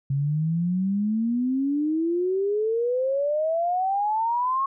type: exponential sweep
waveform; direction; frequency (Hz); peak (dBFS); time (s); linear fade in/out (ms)
sine; up; 135.4 to 1100; -21; 0.1-4.66; 5
effects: none